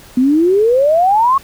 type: exponential sweep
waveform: sine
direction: up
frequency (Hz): 244.2 to 1118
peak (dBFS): -8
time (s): 0.17-1.38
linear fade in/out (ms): 5
effects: pink hiss -40 dBFS RMS until 1.43 s